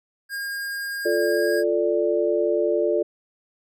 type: tone with pitch glide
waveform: square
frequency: 1619 to 1633.1 Hz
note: G#6 to G#6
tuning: -45 to -30 cents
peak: -28 dBFS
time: 0.29-1.64 s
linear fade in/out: 50 ms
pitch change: +15 cents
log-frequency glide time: 1.26-1.51 s
type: chord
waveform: sine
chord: D minor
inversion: first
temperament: equal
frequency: 349.2 / 440 / 587.3 Hz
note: F4 / A4 / D5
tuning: 0 / 0 / 0 cents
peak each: -23 dBFS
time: 1.05-3.03 s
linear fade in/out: 10 ms
effects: none